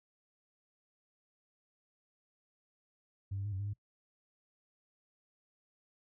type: tone with pitch steps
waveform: sine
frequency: 98.1 / 98.9 / 103.7 / 94.8 / 101.5 / 102.5 Hz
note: G2 / G2 / G#2 / F#2 / G#2 / G#2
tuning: +2 / +16 / -2 / +43 / -39 / -22 cents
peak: -34 dBFS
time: 3.31-3.736 s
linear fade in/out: 10 ms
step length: 71 ms
effects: noise-tail reverb RT60 0.1 s tail -23 dB re dry + tanh soft clip ceiling -31 dBFS